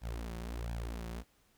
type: tone with flanger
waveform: sawtooth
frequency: 57.6 Hz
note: A#1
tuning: 20 cents flat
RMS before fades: -40 dBFS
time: 0.01-1.24 s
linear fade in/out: 50 ms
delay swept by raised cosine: 1.2 to 5.5 ms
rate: 1.4 Hz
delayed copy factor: +0.9
effects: pink hiss -70 dBFS RMS until 1.57 s